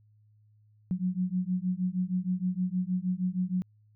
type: beating tone pair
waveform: sine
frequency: 179.6 / 186 Hz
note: F3 / F#3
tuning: +49 / +9 cents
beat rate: 6.4 Hz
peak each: -30 dBFS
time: 0.91-3.62 s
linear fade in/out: 0 ms
effects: added 106 Hz sine -59 dBFS peak until 3.95 s